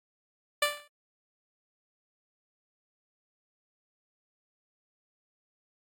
10% pulse tone with exponential decay, 587.3 Hz, D5, in tune, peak -13 dBFS, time 0.62-0.88 s, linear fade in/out 5 ms, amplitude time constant 56 ms, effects AAC 48 kbps

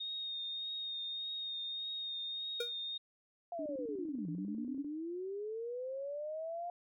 sine tone with vibrato, 3700 Hz, A#7, 14 cents flat, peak -38 dBFS, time 0-2.98 s, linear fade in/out 10 ms, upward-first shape triangle, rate 1.7 Hz, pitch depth 24 cents each way
square tone with exponential decay, 477.6 Hz, A#4, 42 cents sharp, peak -33 dBFS, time 2.6-2.73 s, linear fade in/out 5 ms, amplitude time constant 27 ms
sine linear two-way sweep, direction down then up, 706 to 160 to 706 Hz, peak -38 dBFS, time 3.52-6.7 s, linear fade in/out 2 ms, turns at 4.29 s
sine tone bursts, 294.3 Hz, D4, 4 cents sharp, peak -40 dBFS, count 13, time 3.59-4.847 s, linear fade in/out 2 ms, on 69 ms, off 30 ms
effects none

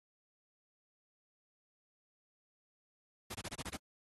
pink noise bursts, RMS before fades -42 dBFS, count 7, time 3.3-3.766 s, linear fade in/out 10 ms, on 46 ms, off 24 ms, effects high-pass 60 Hz 12 dB/octave + AAC 32 kbps

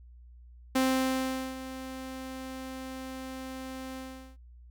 sawtooth tone with ADSR envelope, 261.6 Hz, C4, in tune, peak -19 dBFS, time 0.75-4.37 s, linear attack 9 ms, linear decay 790 ms, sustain -15 dB, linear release 400 ms, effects added 60 Hz sine -49 dBFS peak until 4.7 s

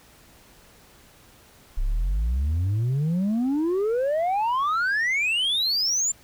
sine exponential sweep, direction up, 30.87 to 7340 Hz, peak -18 dBFS, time 1.77-6.12 s, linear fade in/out 10 ms, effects tanh soft clip ceiling -20 dBFS + pink hiss -53 dBFS RMS until 6.23 s

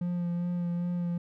triangle tone with vibrato, 174.61 Hz, F3, in tune, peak -26 dBFS, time 0.01-1.18 s, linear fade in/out 5 ms, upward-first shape sine, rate 2.5 Hz, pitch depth 18 cents each way, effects none

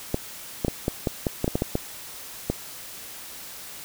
clicks, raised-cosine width 2 ms, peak -9 dBFS, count 12, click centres 0.144 / 0.648 / 0.682 / 0.881 / 1.072 / 1.268 / 1.444 / 1.479 / 1.555 / 1.621 / 1.754 / 2.5 s, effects white hiss -40 dBFS RMS until 3.84 s

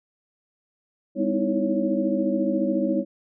sine tone cluster, 202.3 / 253.4 / 312 / 326.2 / 555 Hz, G#3 / B3 / D#4 / E4 / C#5, -45 / +45 / +5 / -18 / +2 cents, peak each -27 dBFS, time 1.15-3.05 s, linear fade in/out 50 ms, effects none

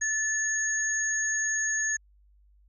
sine tone pair together, 1749 / 6603 Hz, A6 / G#8, -11 / -11 cents, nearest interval octave + major seventh, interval 2300 cents, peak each -28 dBFS, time 0.01-1.97 s, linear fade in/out 10 ms, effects added 50 Hz sine -57 dBFS peak until 2.68 s

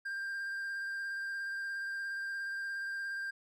triangle tone with vibrato, 1591 Hz, G6, 25 cents sharp, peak -34 dBFS, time 0.05-3.31 s, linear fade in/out 10 ms, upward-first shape sine, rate 17 Hz, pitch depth 14 cents each way, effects none

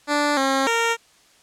10% pulse tone with pitch steps, 292.8 / 269.5 / 461.6 Hz, D4 / C#4 / A#4, -5 / -49 / -17 cents, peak -10 dBFS, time 0.07-0.97 s, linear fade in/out 50 ms, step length 300 ms, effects white hiss -55 dBFS RMS until 1.42 s + low-pass 8000 Hz 12 dB/octave

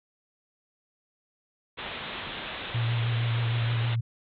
white low-pass noise, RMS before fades -37 dBFS, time 1.77-3.96 s, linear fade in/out 20 ms, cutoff 3800 Hz, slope 96 dB/octave
sine tone with vibrato, 116.54 Hz, A#2, in tune, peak -24 dBFS, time 2.74-4.01 s, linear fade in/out 10 ms, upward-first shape sine, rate 6.4 Hz, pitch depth 25 cents each way
effects none

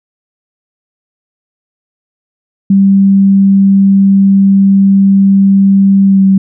sine tone with pitch glide, 195.8 to 192.88 Hz, G3 to G3, -2 to -28 cents, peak -3 dBFS, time 2.7-6.38 s, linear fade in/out 5 ms, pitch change -26 cents, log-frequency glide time 6.05-6.24 s, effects none

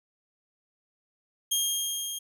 15% pulse tone with level ramp, 3229 Hz, G#7, 49 cents flat, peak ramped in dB -16 to -26 dBFS, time 1.51-2.19 s, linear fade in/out 10 ms, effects none

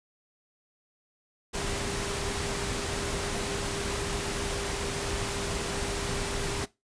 sine tone in noise, 400.3 Hz, G4, 36 cents sharp, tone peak -38 dBFS, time 1.53-6.66 s, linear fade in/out 20 ms, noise pink, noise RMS -32 dBFS, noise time 1.53-6.66 s, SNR -9 dB, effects noise-tail reverb RT60 0.2 s tail -18 dB re dry + resampled to 22050 Hz

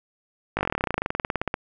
slowing click train, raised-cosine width 0.5 ms, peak -9 dBFS, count 27, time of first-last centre 0.57-1.541 s, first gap 19 ms, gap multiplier 1.05, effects none

